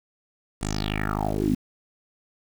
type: tone with low-pass filter sweep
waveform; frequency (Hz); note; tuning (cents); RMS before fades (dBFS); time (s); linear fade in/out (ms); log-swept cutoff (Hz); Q
10% pulse; 51.91; G#1; 0; -26; 0.61-1.55; 10; 9500 to 230; 5.8
effects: 7-bit